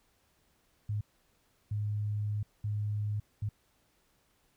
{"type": "tone bursts at uneven times", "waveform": "sine", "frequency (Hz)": 104.6, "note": "G#2", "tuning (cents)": 13, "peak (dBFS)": -30, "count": 4, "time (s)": [[0.89, 1.01], [1.71, 2.43], [2.64, 3.2], [3.42, 3.49]], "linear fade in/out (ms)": 5, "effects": ["pink hiss -71 dBFS RMS until 4.56 s"]}